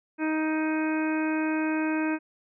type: harmonic tone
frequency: 312.9 Hz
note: D#4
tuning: 10 cents sharp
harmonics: 1 / 2 / 3 / 4 / 5 / 6 / 7 / 8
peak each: -25 / -36 / -36 / -42 / -35 / -44 / -42 / -38 dBFS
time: 0.18-2.19 s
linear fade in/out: 50 ms
effects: none